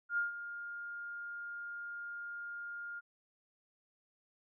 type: tone with ADSR envelope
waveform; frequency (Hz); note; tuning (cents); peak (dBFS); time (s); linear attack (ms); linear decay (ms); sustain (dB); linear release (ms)
sine; 1411; F6; +17; -29; 0.09-3.01; 85; 140; -12; 28
effects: none